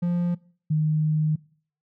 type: tone pair in turn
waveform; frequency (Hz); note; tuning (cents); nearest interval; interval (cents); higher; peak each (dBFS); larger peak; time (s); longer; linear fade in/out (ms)
triangle / sine; 174.61 / 154.35; F3 / D#3; 0 / -14; major second; 214; first; -19; neither; 0.02-0.35 / 0.7-1.36; second; 10
effects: noise-tail reverb RT60 0.5 s tail -23 dB re dry